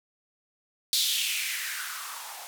violet noise with band-pass filter sweep, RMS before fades -31 dBFS, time 0.93-2.47 s, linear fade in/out 0 ms, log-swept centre 4100 to 700 Hz, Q 3.9, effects none

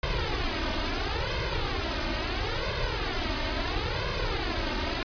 pink noise with flanger, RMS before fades -29 dBFS, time 0.03-5.03 s, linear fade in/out 2 ms, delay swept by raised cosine 1.9 to 3.3 ms, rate 0.74 Hz, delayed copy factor +0.9, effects resampled to 11025 Hz

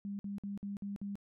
sine tone bursts, 200.8 Hz, G3, 42 cents sharp, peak -37 dBFS, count 6, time 0.05-1.155 s, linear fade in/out 0 ms, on 140 ms, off 53 ms, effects none

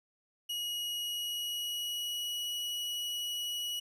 40% pulse tone with pitch glide, 2900 to 2922 Hz, F#7 to F#7, -35 to -22 cents, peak -33 dBFS, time 0.49-3.8 s, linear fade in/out 10 ms, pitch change +13 cents, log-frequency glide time 1-2.48 s, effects none

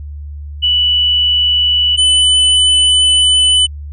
sine / square tone pair in turn, 2960 / 3001 Hz, F#7 / F#7, 0 / +24 cents, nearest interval unison, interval 24 cents, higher second, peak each -9 / -8 dBFS, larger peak second, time 0.62-1.97 / 1.97-3.67 s, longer second, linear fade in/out 20 ms, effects added 73 Hz sine -24 dBFS peak until 3.92 s + resampled to 24000 Hz

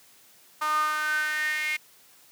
sawtooth tone with high-pass filter sweep, 305.3 Hz, D#4, 33 cents flat, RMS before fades -27 dBFS, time 0.61-1.77 s, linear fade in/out 10 ms, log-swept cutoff 1100 to 2200 Hz, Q 9, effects white hiss -56 dBFS RMS until 2.31 s + high-pass 100 Hz 12 dB/octave

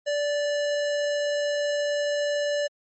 square tone, 583 Hz, D5, 13 cents flat, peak -24 dBFS, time 0.06-2.68 s, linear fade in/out 20 ms, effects MP3 32 kbps

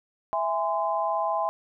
sine chord, E augmented, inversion none, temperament just, 659.3 / 824.1 / 1030.1 Hz, E5 / G#5 / B#5, 0 / -14 / -27 cents, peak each -28 dBFS, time 0.33-1.49 s, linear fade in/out 0 ms, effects none

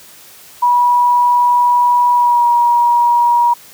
sine tone with pitch glide, 972 to 954.7 Hz, B5 to A#5, -28 to +41 cents, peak -8 dBFS, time 0.62-3.54 s, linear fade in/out 10 ms, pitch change -31 cents, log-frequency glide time 2.14-2.45 s, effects white hiss -40 dBFS RMS until 3.73 s + high-pass 80 Hz 12 dB/octave

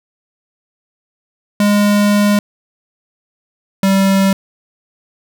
square tone pair in turn, 205.7 / 194.15 Hz, G#3 / G3, -16 / -16 cents, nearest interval minor second, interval 100 cents, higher first, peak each -10 dBFS, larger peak neither, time 1.6-2.39 / 3.83-4.33 s, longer first, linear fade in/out 2 ms, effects none

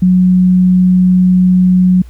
sine tone, 183 Hz, F#3, 19 cents flat, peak -5 dBFS, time 0.02-2.02 s, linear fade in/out 5 ms, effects added 60 Hz sine -30 dBFS peak until 2.09 s + pink hiss -49 dBFS RMS until 2.09 s

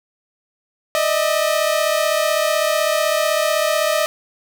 sawtooth tone pair together, 604.1 / 640 Hz, D5 / D#5, +49 / +49 cents, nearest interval minor second, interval 100 cents, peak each -15 dBFS, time 0.95-4.06 s, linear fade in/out 0 ms, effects none

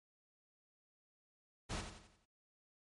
pink noise with echo, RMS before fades -41 dBFS, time 1.69-1.82 s, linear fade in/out 20 ms, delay 88 ms, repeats 5, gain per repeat -7 dB, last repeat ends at 2.26 s, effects low-pass 8000 Hz 12 dB/octave + MP3 48 kbps

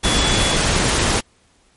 sine tone in noise, 3413 Hz, G#7, 47 cents sharp, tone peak -22 dBFS, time 0.03-0.57 s, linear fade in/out 20 ms, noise pink, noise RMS -17 dBFS, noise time 0.03-1.21 s, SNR -8 dB, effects pink hiss -57 dBFS RMS until 1.76 s + MP3 48 kbps

